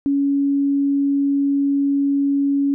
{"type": "tone", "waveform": "sine", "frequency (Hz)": 280, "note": "C#4", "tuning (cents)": 18, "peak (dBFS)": -15, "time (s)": [0.06, 2.74], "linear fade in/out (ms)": 0, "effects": []}